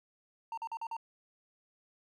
triangle tone bursts, 912 Hz, A#5, 38 cents flat, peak -34 dBFS, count 5, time 0.52-0.967 s, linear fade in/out 2 ms, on 55 ms, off 43 ms, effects none

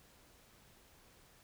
silence, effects pink hiss -64 dBFS RMS until 1.43 s

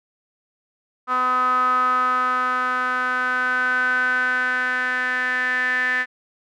sawtooth tone with band-pass filter sweep, 252.6 Hz, B3, 39 cents sharp, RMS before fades -21 dBFS, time 1.07-6.06 s, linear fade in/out 50 ms, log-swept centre 1200 to 1800 Hz, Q 9.7, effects none

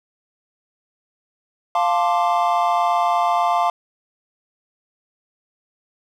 triangle chord, D minor seventh, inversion first, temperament equal, 698.5 / 880 / 1046.5 / 1174.7 Hz, F5 / A5 / C6 / D6, 0 / 0 / 0 / 0 cents, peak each -17 / -20 / -21 / -22 dBFS, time 1.75-3.7 s, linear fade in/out 2 ms, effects none

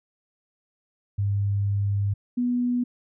sine tone pair in turn, 100.6 / 244.9 Hz, G2 / B3, +45 / -14 cents, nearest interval octave + minor third, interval 1541 cents, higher second, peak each -21 dBFS, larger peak neither, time 1.18-2.14 / 2.37-2.84 s, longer first, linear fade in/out 10 ms, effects none

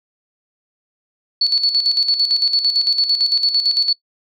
sine tone with tremolo, 4435 Hz, C#8, in tune, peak -11 dBFS, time 1.41-3.93 s, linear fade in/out 5 ms, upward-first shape square, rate 8.9 Hz, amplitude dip 60%, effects noise-tail reverb RT60 0.1 s tail -23 dB re dry

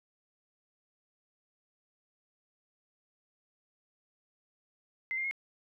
sine tone with pitch steps, 2068 / 2111 / 2156 Hz, C7 / C7 / C#7, -21 / +15 / -49 cents, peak -31 dBFS, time 5.11-5.311 s, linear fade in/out 0 ms, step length 67 ms, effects none

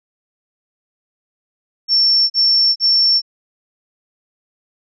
sine tone bursts, 5430 Hz, F8, 50 cents flat, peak -10 dBFS, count 3, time 1.88-3.218 s, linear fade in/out 50 ms, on 420 ms, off 39 ms, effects none

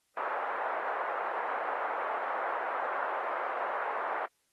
pink band-pass noise, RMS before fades -34 dBFS, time 0.17-4.26 s, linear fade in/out 2 ms, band 590 to 1500 Hz, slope 24 dB/octave, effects white hiss -75 dBFS RMS until 4.52 s + AAC 32 kbps

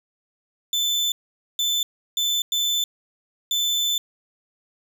35% pulse tone bursts at uneven times, 3523 Hz, A7, 1 cent sharp, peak -18 dBFS, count 5, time 0.73-1.12 / 1.59-1.83 / 2.17-2.42 / 2.52-2.84 / 3.51-3.98 s, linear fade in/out 2 ms, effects none

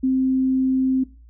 sine tone, 261.6 Hz, C4, in tune, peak -16 dBFS, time 0.03-1.04 s, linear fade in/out 10 ms, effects noise-tail reverb RT60 0.3 s tail -18 dB re dry + added 58 Hz sine -44 dBFS peak until 1.29 s

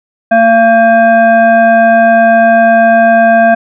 sine tone with frequency modulation, 683 Hz, F5, 39 cents flat, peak -3 dBFS, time 0.31-3.55 s, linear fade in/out 10 ms, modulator 910 Hz, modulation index 0.76, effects none

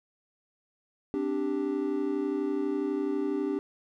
triangle chord, C suspended second, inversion none, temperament equal, 261.6 / 293.7 / 392 Hz, C4 / D4 / G4, 0 / 0 / 0 cents, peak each -33 / -28 / -29 dBFS, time 1.14-3.59 s, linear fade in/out 0 ms, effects none

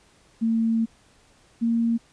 sine tone pair in turn, 226.3 / 231.1 Hz, A3 / A#3, +49 / -15 cents, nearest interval unison, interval 36 cents, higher second, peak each -19 dBFS, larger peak neither, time 0.41-0.86 / 1.61-1.98 s, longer first, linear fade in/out 20 ms, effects pink hiss -58 dBFS RMS until 2.12 s + resampled to 22050 Hz

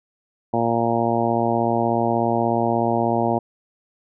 harmonic tone, 116.54 Hz, A#2, in tune, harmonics 1 / 2 / 3 / 4 / 5 / 6 / 7 / 8, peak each -28 / -24 / -25 / -28 / -26 / -24 / -26 / -28 dBFS, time 0.53-3.39 s, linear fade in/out 10 ms, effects none

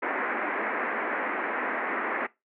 white band-pass noise, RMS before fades -30 dBFS, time 0.02-2.27 s, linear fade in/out 10 ms, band 230 to 2100 Hz, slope 48 dB/octave, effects noise-tail reverb RT60 0.2 s tail -20 dB re dry

